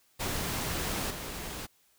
pink noise with level steps, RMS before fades -33 / -39 dBFS, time 0.19-1.67 s, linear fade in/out 20 ms, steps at 1.1 s, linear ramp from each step 10 ms, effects white hiss -67 dBFS RMS until 1.98 s

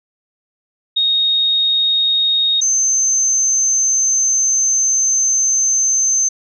sine tone pair in turn, 3729 / 6239 Hz, A#7 / G8, 0 / -9 cents, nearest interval major sixth, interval 891 cents, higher second, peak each -12 dBFS, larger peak neither, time 0.96-2.61 / 2.61-6.29 s, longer second, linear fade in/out 10 ms, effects none

